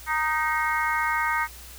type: harmonic tone with a mistuned harmonic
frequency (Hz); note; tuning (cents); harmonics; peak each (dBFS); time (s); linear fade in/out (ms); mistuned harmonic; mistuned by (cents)
309.8; D#4; -7; 3 / 4 / 5 / 6 / 7; -27 / -28 / -29 / -30 / -30; 0.06-1.48; 50; 6; +23
effects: added 60 Hz sine -45 dBFS peak until 1.78 s + white hiss -45 dBFS RMS until 1.78 s